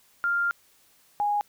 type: tone pair in turn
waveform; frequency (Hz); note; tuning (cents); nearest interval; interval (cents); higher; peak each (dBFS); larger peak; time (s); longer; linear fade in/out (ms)
sine; 1396.9 / 825.3; F6 / G#5; 0 / -11; major sixth; 911; first; -22; neither; 0.24-0.51 / 1.2-1.41; first; 0
effects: white hiss -61 dBFS RMS until 1.48 s